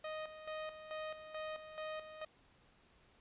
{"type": "tone with tremolo", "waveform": "sawtooth", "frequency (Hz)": 622.3, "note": "D#5", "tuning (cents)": 0, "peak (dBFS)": -37, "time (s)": [0.04, 2.25], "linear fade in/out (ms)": 5, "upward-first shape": "square", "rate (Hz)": 2.3, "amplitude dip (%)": 65, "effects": ["pink hiss -68 dBFS RMS until 3.2 s", "resampled to 8000 Hz"]}